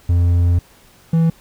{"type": "tone pair in turn", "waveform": "triangle", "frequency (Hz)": [87, 164.23], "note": ["F2", "E3"], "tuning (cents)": [-6, -6], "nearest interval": "major seventh", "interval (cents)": 1100, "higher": "second", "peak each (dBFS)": -9, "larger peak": "neither", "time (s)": [[0.09, 0.59], [1.13, 1.3]], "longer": "first", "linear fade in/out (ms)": 5, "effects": ["pink hiss -49 dBFS RMS until 1.4 s"]}